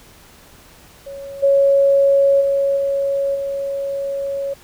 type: tone with level steps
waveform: sine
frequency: 554.4 Hz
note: C#5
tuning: in tune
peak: -29 / -10 / -14 / -16 / -20 dBFS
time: 1.06-4.54 s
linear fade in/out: 10 ms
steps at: 1.42 / 2.4 / 2.76 / 3.34 s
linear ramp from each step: 20 ms
effects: pink hiss -46 dBFS RMS until 4.63 s